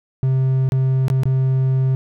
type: tone with dropouts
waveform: triangle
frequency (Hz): 131.7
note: C3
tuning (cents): +12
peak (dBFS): -12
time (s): 0.23-1.95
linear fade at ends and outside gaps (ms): 0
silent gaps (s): 0.69-0.721 / 1.082-1.101 / 1.234-1.255
effects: none